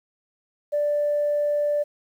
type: tone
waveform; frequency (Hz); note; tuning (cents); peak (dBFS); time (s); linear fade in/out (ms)
sine; 587.3; D5; 0; -19; 0.72-1.84; 20
effects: tanh soft clip ceiling -15 dBFS + 9-bit